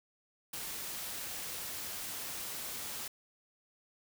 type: noise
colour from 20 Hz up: white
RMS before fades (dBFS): -41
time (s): 0.53-3.08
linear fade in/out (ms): 5
effects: none